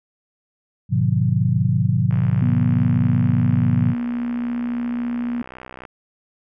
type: chord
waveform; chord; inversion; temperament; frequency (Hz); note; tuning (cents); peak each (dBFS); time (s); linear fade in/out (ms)
sine; G# diminished seventh; none; just; 103.83 / 124.59 / 149.51 / 179.41; G#2 / B2 / D3 / F3; 0 / +16 / +31 / +47; -21 / -19 / -22 / -22; 0.89-3.95; 50
type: click train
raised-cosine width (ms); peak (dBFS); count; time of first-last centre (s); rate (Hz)
0.5; -21; 239; 2.11-5.852; 63.6
type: tone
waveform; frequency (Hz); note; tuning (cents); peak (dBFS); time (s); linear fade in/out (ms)
sine; 240.1; B3; -49; -21; 2.42-5.42; 2
effects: none